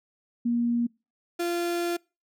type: tone pair in turn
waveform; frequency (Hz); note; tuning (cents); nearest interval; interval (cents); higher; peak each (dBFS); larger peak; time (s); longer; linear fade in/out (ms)
sine / 35% pulse; 237.1 / 345.4; A#3 / F4; +30 / -19; perfect fifth; 651; second; -22 / -24; first; 0.45-0.87 / 1.39-1.97; second; 10
effects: noise-tail reverb RT60 0.3 s tail -26 dB re dry